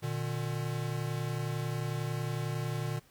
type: tone pair together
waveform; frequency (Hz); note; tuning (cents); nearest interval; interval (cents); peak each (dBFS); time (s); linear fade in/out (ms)
square; 119.45 / 150.5; A#2 / D3; +43 / +43; major third; 400; -35 / -36; 0.02-3; 20
effects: pink hiss -63 dBFS RMS until 3.1 s